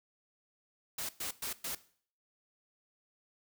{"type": "noise bursts", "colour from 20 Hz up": "white", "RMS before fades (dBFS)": -38, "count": 4, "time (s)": [0.98, 1.75], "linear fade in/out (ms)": 5, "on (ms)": 110, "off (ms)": 110, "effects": ["noise-tail reverb RT60 0.5 s tail -17 dB re dry"]}